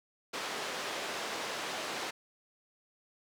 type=band-pass noise; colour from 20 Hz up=pink; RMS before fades=-38 dBFS; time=0.33-2.11 s; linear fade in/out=10 ms; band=410 to 5700 Hz; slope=12 dB/octave; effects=none